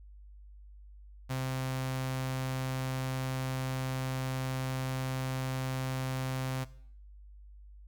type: tone with notch filter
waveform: sawtooth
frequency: 130.81 Hz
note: C3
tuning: in tune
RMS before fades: -34 dBFS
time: 1.29-6.65 s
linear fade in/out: 20 ms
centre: 350 Hz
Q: 1.8
effects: noise-tail reverb RT60 0.6 s tail -18 dB re dry + added 50 Hz sine -49 dBFS peak until 7.87 s